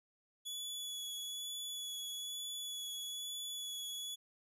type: tone with vibrato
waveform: sawtooth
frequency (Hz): 3404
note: G#7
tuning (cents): +42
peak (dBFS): -38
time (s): 0.45-4.16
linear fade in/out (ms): 20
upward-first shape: sine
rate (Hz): 1.1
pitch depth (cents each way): 14
effects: resampled to 32000 Hz